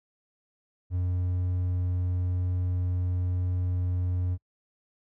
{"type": "tone", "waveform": "triangle", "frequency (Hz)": 90.1, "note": "F#2", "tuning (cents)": -45, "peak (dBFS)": -23, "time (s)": [0.9, 4.38], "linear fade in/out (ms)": 50, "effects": ["noise-tail reverb RT60 0.1 s tail -25 dB re dry"]}